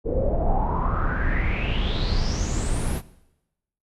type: noise with low-pass filter sweep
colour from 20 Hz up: brown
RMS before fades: -23 dBFS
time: 0.04-3.02 s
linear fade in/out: 50 ms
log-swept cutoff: 450 to 12000 Hz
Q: 8.8
effects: noise-tail reverb RT60 0.9 s tail -18 dB re dry